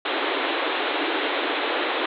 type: band-pass noise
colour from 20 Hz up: pink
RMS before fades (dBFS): -25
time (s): 0.05-2.06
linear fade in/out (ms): 5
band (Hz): 280 to 3900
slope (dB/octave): 96
effects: none

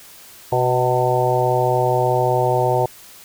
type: harmonic tone with a mistuned harmonic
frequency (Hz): 125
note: B2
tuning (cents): +21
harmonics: 1 / 3 / 4 / 5 / 6 / 7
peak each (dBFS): -22 / -22 / -22 / -22 / -22 / -22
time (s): 0.52-2.86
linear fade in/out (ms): 5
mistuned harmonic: 7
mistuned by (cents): +36
effects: white hiss -43 dBFS RMS until 3.24 s

